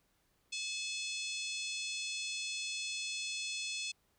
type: harmonic tone with a mistuned harmonic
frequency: 860 Hz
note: A5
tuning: 40 cents flat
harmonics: 3 / 4 / 5 / 6 / 7 / 8 / 9 / 10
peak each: -41 / -43 / -45 / -47 / -48 / -49 / -50 / -51 dBFS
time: 0.52-3.92 s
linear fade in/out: 10 ms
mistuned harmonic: 8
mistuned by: -36 cents
effects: pink hiss -75 dBFS RMS until 4.18 s